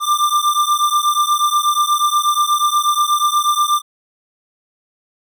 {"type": "beating tone pair", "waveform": "square", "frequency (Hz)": [1186, 1194.3], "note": ["D6", "D6"], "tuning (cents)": [17, 29], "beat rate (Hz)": 8.3, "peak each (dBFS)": -17, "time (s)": [0, 3.82], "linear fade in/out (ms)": 50, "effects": []}